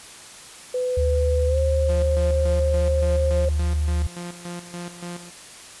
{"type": "tone with pitch glide", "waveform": "sine", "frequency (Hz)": [502, 531.9], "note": ["B4", "C5"], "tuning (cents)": [28, 28], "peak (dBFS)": -21, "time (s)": [0.74, 3.49], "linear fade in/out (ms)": 5, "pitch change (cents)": 100, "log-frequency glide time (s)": [1.47, 1.58]}
{"type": "tone", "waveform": "sine", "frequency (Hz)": 74.9, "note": "D2", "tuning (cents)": 35, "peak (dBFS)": -19, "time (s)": [0.97, 4.07], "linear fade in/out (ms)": 5}
{"type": "tone with tremolo", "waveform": "sawtooth", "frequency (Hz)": 174.61, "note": "F3", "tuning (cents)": 0, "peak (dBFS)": -27, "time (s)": [1.88, 5.31], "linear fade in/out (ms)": 20, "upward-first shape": "square", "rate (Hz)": 3.5, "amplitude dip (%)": 70}
{"effects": ["white hiss -42 dBFS RMS until 5.8 s", "resampled to 24000 Hz"]}